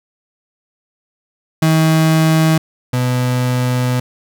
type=tone pair in turn; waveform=35% pulse; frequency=159.4 / 125.28 Hz; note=D#3 / B2; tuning=+42 / +25 cents; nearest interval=major third; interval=417 cents; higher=first; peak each=-8 / -12 dBFS; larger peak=first; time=1.62-2.58 / 2.93-4 s; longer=second; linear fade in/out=5 ms; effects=none